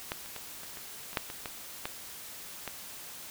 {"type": "clicks", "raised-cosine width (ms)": 0.3, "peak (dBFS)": [-16, -30, -24, -28, -28, -27, -11, -24, -20, -17, -19], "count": 11, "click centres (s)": [0.119, 0.26, 0.363, 0.634, 0.772, 1.131, 1.172, 1.301, 1.458, 1.855, 2.677], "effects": ["white hiss -45 dBFS RMS until 3.3 s"]}